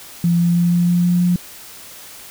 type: tone with pitch steps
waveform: sine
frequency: 171.3 / 172.29 / 173.29 / 174.29 / 175.3 / 176.32 / 177.34 Hz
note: F3 / F3 / F3 / F3 / F3 / F3 / F3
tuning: -33 / -23 / -13 / -3 / +7 / +17 / +27 cents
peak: -12 dBFS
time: 0.24-1.36 s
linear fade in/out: 2 ms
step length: 160 ms
effects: white hiss -38 dBFS RMS until 2.3 s